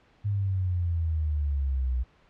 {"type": "exponential sweep", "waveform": "sine", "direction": "down", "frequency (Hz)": [103.83, 60.8], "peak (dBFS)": -24, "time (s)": [0.24, 2.04], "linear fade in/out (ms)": 20, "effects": ["pink hiss -61 dBFS RMS until 2.29 s", "low-pass 3000 Hz 12 dB/octave"]}